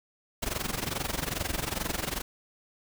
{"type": "noise with amplitude modulation", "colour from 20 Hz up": "pink", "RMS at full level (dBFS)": -29, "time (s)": [0.42, 2.22], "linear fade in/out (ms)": 10, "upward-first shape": "sine", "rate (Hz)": 22.4, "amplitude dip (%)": 85, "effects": []}